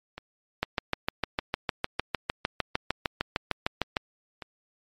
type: two click trains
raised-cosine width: 0.3 ms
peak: -22 / -9 dBFS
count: 8 / 23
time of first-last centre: 0.18-4.422 / 0.63-3.968 s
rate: 1.65 / 6.59 Hz
effects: MP3 64 kbps